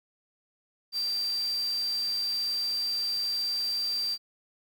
sine tone in noise, 4699 Hz, D8, in tune, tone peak -27 dBFS, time 0.92-4.18 s, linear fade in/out 50 ms, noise white, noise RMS -45 dBFS, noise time 0.92-4.18 s, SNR +15 dB, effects none

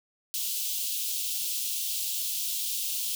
white high-pass noise, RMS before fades -31 dBFS, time 0.34-3.15 s, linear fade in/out 0 ms, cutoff 2800 Hz, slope 48 dB/octave, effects none

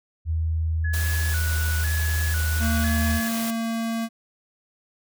sine tone with pitch glide, 80.5 to 78.93 Hz, E2 to D#2, -41 to +25 cents, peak -21 dBFS, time 0.25-3.21 s, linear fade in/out 50 ms, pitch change -34 cents, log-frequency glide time 0.88-1.81 s
sine tone with vibrato, 1579 Hz, G6, 12 cents sharp, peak -30 dBFS, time 0.84-3.29 s, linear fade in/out 10 ms, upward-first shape square, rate 1 Hz, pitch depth 120 cents each way
white noise, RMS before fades -32 dBFS, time 0.93-3.51 s, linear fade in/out 10 ms
square tone, 227.6 Hz, A#3, 41 cents flat, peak -25 dBFS, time 2.59-4.09 s, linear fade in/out 50 ms
effects none

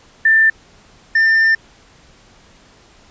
sine / triangle tone pair in turn, 1782 / 1794.4 Hz, A6 / A6, +22 / +34 cents, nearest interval unison, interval 12 cents, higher second, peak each -8 dBFS, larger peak neither, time 0.25-0.5 / 1.15-1.55 s, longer second, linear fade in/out 5 ms, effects pink hiss -48 dBFS RMS until 3.1 s + resampled to 16000 Hz

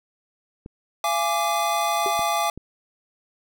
clicks, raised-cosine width 3 ms, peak -24 dBFS, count 3, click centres 0.661 / 2.193 / 2.576 s
square chord, D diminished, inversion first, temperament equal with one note detuned, 682.5 / 830.6 / 1174.7 Hz, F5 / Ab5 / D6, -40 / 0 / 0 cents, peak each -26 dBFS, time 1.04-2.5 s, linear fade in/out 2 ms
sine tone with exponential decay, 393 Hz, G4, 4 cents sharp, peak -22 dBFS, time 2.06-2.15 s, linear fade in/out 1 ms, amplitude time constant 18 ms
effects none

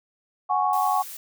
sine chord, F# suspended second, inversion none, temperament equal, 740 / 830.6 / 1108.7 Hz, F#5 / G#5 / C#6, 0 / 0 / 0 cents, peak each -24 / -24 / -24 dBFS, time 0.49-1.03 s, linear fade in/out 20 ms
blue noise, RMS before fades -38 dBFS, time 0.73-1.17 s, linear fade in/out 2 ms
effects none

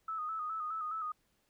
sine tone with vibrato, 1272 Hz, D#6, 38 cents sharp, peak -35 dBFS, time 0.08-1.12 s, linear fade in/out 5 ms, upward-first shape square, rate 4.8 Hz, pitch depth 48 cents each way, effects pink hiss -75 dBFS RMS until 1.49 s

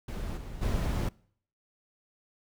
brown noise with level steps, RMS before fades -35 / -41 / -29 dBFS, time 0.08-1.09 s, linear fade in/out 5 ms, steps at 0.36 / 0.61 s, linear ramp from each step 20 ms, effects noise-tail reverb RT60 0.6 s tail -24 dB re dry

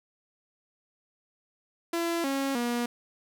sawtooth tone with pitch steps, 337.6 / 273.4 / 239.7 Hz, E4 / C#4 / A#3, +41 / -24 / +48 cents, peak -23 dBFS, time 1.93-2.86 s, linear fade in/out 5 ms, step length 310 ms, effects none

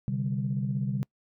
sine chord, C suspended second, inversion none, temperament equal, 130.81 / 146.83 / 196 Hz, C3 / D3 / G3, 0 / 0 / 0 cents, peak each -29 / -32 / -31 dBFS, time 0.08-1.03 s, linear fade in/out 0 ms, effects noise-tail reverb RT60 0.1 s tail -26 dB re dry + tanh soft clip ceiling -18 dBFS

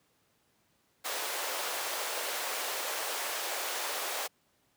pink high-pass noise, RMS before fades -35 dBFS, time 1.04-4.28 s, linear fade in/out 20 ms, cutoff 480 Hz, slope 24 dB/octave, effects pink hiss -71 dBFS RMS until 4.76 s + high-pass 100 Hz 12 dB/octave

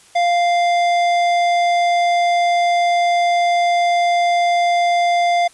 sine tone with tanh clipping, 697 Hz, F5, 4 cents flat, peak -15 dBFS, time 0.15-5.48 s, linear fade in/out 10 ms, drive 15 dB, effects white hiss -48 dBFS RMS until 5.53 s + resampled to 24000 Hz

